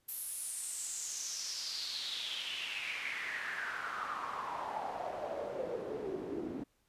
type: noise with band-pass filter sweep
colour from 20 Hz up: pink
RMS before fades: -40 dBFS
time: 0.08-6.64 s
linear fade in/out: 10 ms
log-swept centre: 12000 to 290 Hz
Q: 5.1
effects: pink hiss -75 dBFS RMS until 6.88 s + resampled to 32000 Hz